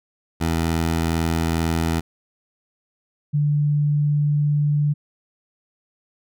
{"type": "tone pair in turn", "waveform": ["15% pulse", "sine"], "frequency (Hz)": [82.2, 147.1], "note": ["E2", "D3"], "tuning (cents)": [-4, 3], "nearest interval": "minor seventh", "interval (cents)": 1007, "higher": "second", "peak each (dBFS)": [-13, -16], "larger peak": "first", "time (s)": [[0.4, 2.01], [3.33, 4.94]], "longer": "neither", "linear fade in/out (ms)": 20, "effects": []}